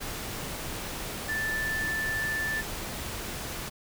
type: tone in noise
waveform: sine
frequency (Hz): 1760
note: A6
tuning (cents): 0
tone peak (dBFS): -28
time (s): 1.28-2.62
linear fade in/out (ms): 20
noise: pink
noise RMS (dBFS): -36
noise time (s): 0-3.7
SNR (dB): +5
effects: none